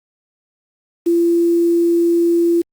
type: tone with quantisation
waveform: sine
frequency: 340.6 Hz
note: F4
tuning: 43 cents flat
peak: -11 dBFS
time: 1.06-2.62 s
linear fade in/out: 10 ms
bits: 6
effects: Opus 48 kbps